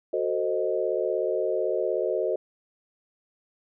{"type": "chord", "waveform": "sine", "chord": "F# diminished seventh", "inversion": "none", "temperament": "equal with one note detuned", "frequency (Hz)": [370, 446.1, 523.3, 622.3], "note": ["F#4", "A4", "C5", "Eb5"], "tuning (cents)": [0, 24, 0, 0], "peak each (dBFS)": -29, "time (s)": [0.13, 2.36], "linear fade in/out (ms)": 5, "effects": []}